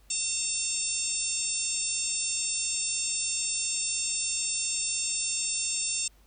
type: harmonic tone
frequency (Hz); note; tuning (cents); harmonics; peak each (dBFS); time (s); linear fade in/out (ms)
903; A5; +45; 3 / 4 / 5 / 6 / 7 / 8 / 9; -38 / -40 / -42 / -36 / -38 / -32 / -32; 0.1-6.08; 5
effects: added 50 Hz sine -57 dBFS peak until 6.26 s + pink hiss -64 dBFS RMS until 6.26 s